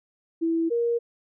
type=tone pair in turn; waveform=sine; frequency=329.6 / 470.1 Hz; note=E4 / A#4; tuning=0 / +15 cents; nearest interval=tritone; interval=615 cents; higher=second; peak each=-21 dBFS; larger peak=neither; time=0.41-0.7 / 0.7-0.99 s; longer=neither; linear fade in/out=20 ms; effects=none